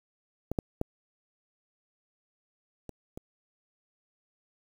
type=clicks; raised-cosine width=2 ms; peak=-18 / -14 / -15 / -27 / -26 dBFS; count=5; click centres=0.516 / 0.588 / 0.814 / 2.893 / 3.175 s; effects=8-bit